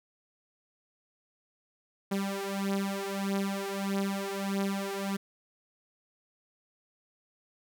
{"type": "beating tone pair", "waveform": "sawtooth", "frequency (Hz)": [196, 197.6], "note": ["G3", "G3"], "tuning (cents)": [0, 14], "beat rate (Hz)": 1.6, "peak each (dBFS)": -29, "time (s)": [2.11, 5.17], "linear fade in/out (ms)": 10, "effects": []}